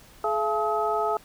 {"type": "tone cluster", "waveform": "sine", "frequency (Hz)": [425.3, 679, 859, 1275], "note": ["G#4", "F5", "A5", "D#6"], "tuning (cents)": [41, -49, -42, 42], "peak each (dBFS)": -28, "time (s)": [0.24, 1.17], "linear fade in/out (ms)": 2, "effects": ["pink hiss -52 dBFS RMS until 1.24 s"]}